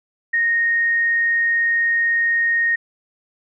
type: tone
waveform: sine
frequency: 1858 Hz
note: A#6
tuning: 6 cents flat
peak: -15 dBFS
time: 0.33-2.76 s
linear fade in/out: 10 ms
effects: none